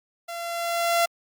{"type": "tone with level ramp", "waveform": "sawtooth", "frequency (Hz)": 683, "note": "F5", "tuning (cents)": -39, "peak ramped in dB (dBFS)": [-29, -14], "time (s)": [0.28, 1.06], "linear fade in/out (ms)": 10, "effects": ["Opus 48 kbps"]}